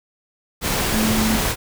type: tone in noise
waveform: sine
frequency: 219.1 Hz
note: A3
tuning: 7 cents flat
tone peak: -18 dBFS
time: 0.92-1.4 s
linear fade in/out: 50 ms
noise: pink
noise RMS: -21 dBFS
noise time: 0.61-1.56 s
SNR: 0 dB
effects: none